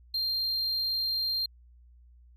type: tone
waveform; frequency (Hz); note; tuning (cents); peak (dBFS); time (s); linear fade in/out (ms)
triangle; 4186; C8; 0; -26; 0.14-1.46; 5
effects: added 60 Hz sine -53 dBFS peak until 2.36 s